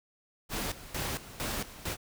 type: noise with tremolo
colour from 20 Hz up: pink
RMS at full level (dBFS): -34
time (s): 0.49-1.97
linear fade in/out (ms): 50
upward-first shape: square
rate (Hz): 2.2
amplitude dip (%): 80
effects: none